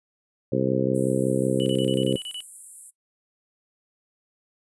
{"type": "harmonic tone", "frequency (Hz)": 65.41, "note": "C2", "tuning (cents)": 0, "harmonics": [2, 3, 4, 5, 6, 7, 8], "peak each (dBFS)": [-28, -28, -28, -28, -28, -28, -28], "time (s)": [0.52, 2.16], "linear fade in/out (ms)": 5}
{"type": "high-pass noise", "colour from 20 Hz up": "white", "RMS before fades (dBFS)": -39, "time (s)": [0.94, 2.91], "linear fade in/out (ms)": 20, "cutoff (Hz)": 7800, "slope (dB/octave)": 96}
{"type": "tone bursts", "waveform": "triangle", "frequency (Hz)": 2960, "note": "F#7", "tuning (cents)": 0, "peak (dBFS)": -30, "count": 9, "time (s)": [1.6, 2.405], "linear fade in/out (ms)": 0, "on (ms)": 61, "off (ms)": 32}
{"effects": ["noise-tail reverb RT60 0.1 s tail -19 dB re dry", "resampled to 24000 Hz"]}